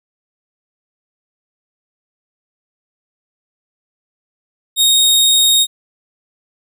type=tone; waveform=sawtooth; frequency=3729 Hz; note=A#7; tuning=in tune; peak=-6 dBFS; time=4.76-5.67 s; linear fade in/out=50 ms; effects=none